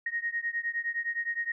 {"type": "beating tone pair", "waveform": "sine", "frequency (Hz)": [1864.7, 1874.4], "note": ["A#6", "A#6"], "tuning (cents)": [0, 9], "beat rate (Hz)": 9.7, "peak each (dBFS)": [-32, -33], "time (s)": [0.06, 1.52], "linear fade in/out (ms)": 5, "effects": []}